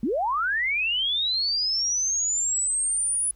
sine linear sweep, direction up, 196 to 9956 Hz, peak -22 dBFS, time 0.03-3.31 s, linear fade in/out 2 ms, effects added 50 Hz sine -51 dBFS peak until 3.35 s + pink hiss -65 dBFS RMS until 3.35 s

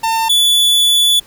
45% pulse tone pair in turn, 901 / 3451 Hz, A5 / A7, +41 / -34 cents, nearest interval octave + major seventh, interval 2325 cents, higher second, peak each -13 / -9 dBFS, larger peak second, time 0.03-0.29 / 0.29-1.2 s, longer second, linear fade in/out 10 ms, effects pink hiss -44 dBFS RMS until 1.26 s

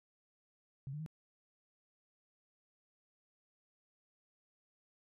sine tone with pitch steps, 135.4 / 149.4 / 158 Hz, C#3 / D3 / D#3, -40 / +30 / +27 cents, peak -40 dBFS, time 0.87-1.062 s, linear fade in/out 0 ms, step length 64 ms, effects none

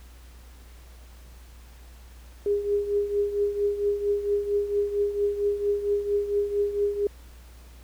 sine tone with tremolo, 408.1 Hz, G#4, 30 cents flat, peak -19 dBFS, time 2.46-7.07 s, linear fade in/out 2 ms, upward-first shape triangle, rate 4.4 Hz, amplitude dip 75%, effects added 60 Hz sine -45 dBFS peak until 7.83 s + pink hiss -55 dBFS RMS until 7.83 s

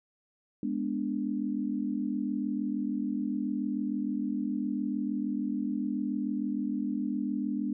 sine chord, G# diminished, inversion none, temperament equal, 207.7 / 246.9 / 293.7 Hz, G#3 / B3 / D4, 0 / 0 / 0 cents, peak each -33 dBFS, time 0.63-7.73 s, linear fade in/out 2 ms, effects none

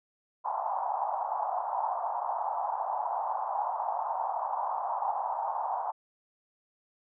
white band-pass noise, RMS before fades -32 dBFS, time 0.44-5.92 s, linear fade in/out 20 ms, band 720 to 960 Hz, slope 48 dB/octave, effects none

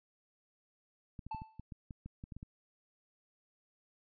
clicks, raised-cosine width 5 ms, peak -33 dBFS, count 12, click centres 1.192 / 1.266 / 1.347 / 1.419 / 1.596 / 1.722 / 1.908 / 2.06 / 2.239 / 2.322 / 2.366 / 2.429 s
triangle tone with exponential decay, 880 Hz, A5, in tune, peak -34 dBFS, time 1.31-1.61 s, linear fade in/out 5 ms, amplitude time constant 65 ms
effects resampled to 11025 Hz

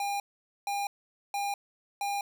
square tone bursts, 806 Hz, G5, 48 cents sharp, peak -30 dBFS, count 4, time 0-2.21 s, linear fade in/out 2 ms, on 200 ms, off 470 ms, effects none

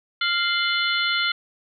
harmonic tone with a mistuned harmonic, 696 Hz, F5, 6 cents flat, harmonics 2 / 3 / 4 / 5 / 6, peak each -24 / -26 / -27 / -28 / -29 dBFS, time 0.21-1.32 s, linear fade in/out 5 ms, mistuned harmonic 4, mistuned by +120 cents, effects none

